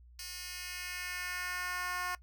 10% pulse tone with high-pass filter sweep, 360 Hz, F#4, 47 cents flat, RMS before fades -39 dBFS, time 0.19-2.15 s, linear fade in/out 2 ms, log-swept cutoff 4000 to 950 Hz, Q 1.4, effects noise-tail reverb RT60 0.1 s tail -21 dB re dry + added 60 Hz sine -54 dBFS peak until 2.22 s

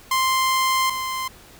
sawtooth tone pair in turn, 1046.5 / 1041.9 Hz, C6 / C6, 0 / -8 cents, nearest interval unison, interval 8 cents, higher first, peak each -14 / -21 dBFS, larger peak first, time 0.11-0.9 / 0.9-1.28 s, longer first, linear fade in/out 5 ms, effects pink hiss -47 dBFS RMS until 1.59 s

